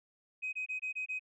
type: tone bursts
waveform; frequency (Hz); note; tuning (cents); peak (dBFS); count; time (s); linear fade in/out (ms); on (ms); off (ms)
sine; 2520; D#7; +21; -33; 6; 0.42-1.195; 20; 110; 23
effects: tanh soft clip ceiling -30 dBFS